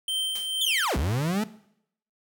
square tone with tremolo, 3123 Hz, G7, 7 cents flat, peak -25 dBFS, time 0.08-0.85 s, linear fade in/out 2 ms, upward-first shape sine, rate 2.2 Hz, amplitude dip 40%
white noise with exponential decay, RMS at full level -36 dBFS, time 0.35-0.6 s, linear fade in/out 5 ms, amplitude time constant 54 ms
40% pulse linear two-way sweep, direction down then up, 3602 to 58.27 to 223.9 Hz, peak -23 dBFS, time 0.61-1.44 s, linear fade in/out 5 ms, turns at 0.97 s
effects noise-tail reverb RT60 0.7 s tail -17 dB re dry

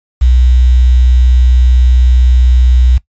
sine tone with quantisation, 62.2 Hz, B1, 13 cents sharp, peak -4 dBFS, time 0.21-2.98 s, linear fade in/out 10 ms, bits 5, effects noise-tail reverb RT60 0.1 s tail -19 dB re dry + resampled to 16000 Hz

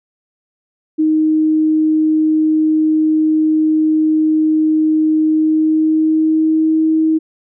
sine tone with pitch glide, 312 to 317.1 Hz, D#4 to D#4, +5 to +33 cents, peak -10 dBFS, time 0.98-7.19 s, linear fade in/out 20 ms, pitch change +28 cents, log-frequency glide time 5.25-6.82 s, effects none

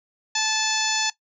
harmonic tone, 872 Hz, A5, 16 cents flat, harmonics 1 / 2 / 3 / 4 / 5 / 6 / 7 / 8, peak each -29 / -29 / -29 / -29 / -29 / -29 / -29 / -29 dBFS, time 0.35-1.1 s, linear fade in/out 5 ms, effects noise-tail reverb RT60 0.1 s tail -17 dB re dry

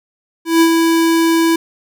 square tone with ADSR envelope, 329.9 Hz, E4, 1 cent sharp, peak -7 dBFS, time 0.45-1.56 s, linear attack 160 ms, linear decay 73 ms, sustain -4 dB, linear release 5 ms, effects none

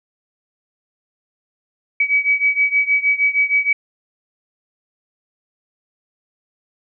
sine beating tone pair, 2274 / 2280.4 Hz, C#7 / C#7, +44 / +48 cents, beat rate 6.4 Hz, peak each -16 / -18 dBFS, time 2-3.73 s, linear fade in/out 5 ms, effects none

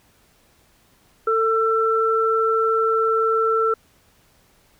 sine tone pair together, 447.1 / 1339.8 Hz, A4 / E6, +28 / +28 cents, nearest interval octave + perfect fifth, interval 1900 cents, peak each -19 dBFS, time 1.27-3.74 s, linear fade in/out 5 ms, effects pink hiss -58 dBFS RMS until 4.79 s

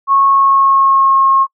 sine tone with pitch glide, 1097 to 1080.6 Hz, C#6 to C#6, -18 to -44 cents, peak -7 dBFS, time 0.07-1.47 s, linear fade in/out 50 ms, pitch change -26 cents, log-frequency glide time 0.27-1.19 s, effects noise-tail reverb RT60 0.1 s tail -24 dB re dry

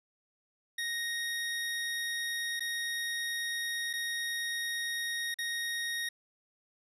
25% pulse tone with dropouts, 1869 Hz, A#6, 4 cents sharp, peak -29 dBFS, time 0.78-6.09 s, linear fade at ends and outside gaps 5 ms, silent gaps 2.596-2.605 / 3.931-3.935 / 5.343-5.386 s, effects resampled to 32000 Hz

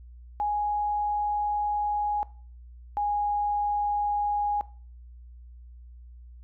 sine tone pair in turn, 830.6 / 825.3 Hz, G#5 / G#5, 0 / -11 cents, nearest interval unison, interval 11 cents, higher first, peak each -24 dBFS, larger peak neither, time 0.4-2.23 / 2.97-4.61 s, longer first, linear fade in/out 0 ms, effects noise-tail reverb RT60 0.4 s tail -19 dB re dry + added 60 Hz sine -44 dBFS peak until 6.43 s

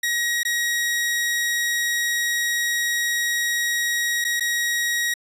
sawtooth tone with dropouts, 1897 Hz, A#6, 30 cents sharp, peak -17 dBFS, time 0.03-5.14 s, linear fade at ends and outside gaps 5 ms, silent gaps 0.433-0.45 / 4.243-4.248 / 4.398-4.406 s, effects resampled to 32000 Hz

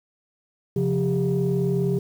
sine tone cluster, 135.8 / 175.5 / 398.4 Hz, C#3 / F3 / G4, -35 / +9 / +28 cents, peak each -23 dBFS, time 0.76-1.99 s, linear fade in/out 5 ms, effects tanh soft clip ceiling -14 dBFS + 8-bit

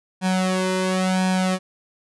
sawtooth tone with flanger, 186.2 Hz, F#3, 11 cents sharp, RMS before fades -21 dBFS, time 0.21-1.59 s, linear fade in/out 50 ms, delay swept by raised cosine 1.2 to 2.02 ms, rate 0.95 Hz, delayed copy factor +0.9, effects resampled to 24000 Hz

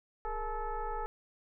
sine tone with frequency modulation, 416.8 Hz, G#4, 6 cents sharp, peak -33 dBFS, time 0.25-1.06 s, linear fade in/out 0 ms, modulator 442 Hz, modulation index 1.9, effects none

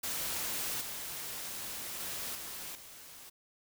white noise with level steps, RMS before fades -36 / -41 / -39 / -43 / -51 dBFS, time 0.03-3.3 s, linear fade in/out 10 ms, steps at 0.81 / 2 / 2.35 / 2.75 s, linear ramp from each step 2 ms, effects none

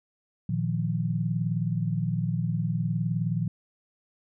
sine chord, Bb suspended fourth, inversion none, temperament just, 116.54 / 155.39 / 174.81 Hz, Bb2 / Eb3 / F3, 0 / -2 / +2 cents, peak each -29 dBFS, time 0.49-3.48 s, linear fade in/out 5 ms, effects none

